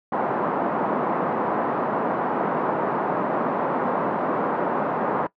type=band-pass noise; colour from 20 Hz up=white; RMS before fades=-24 dBFS; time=0.12-5.27 s; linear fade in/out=5 ms; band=170 to 1100 Hz; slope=24 dB/octave; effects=noise-tail reverb RT60 0.1 s tail -20 dB re dry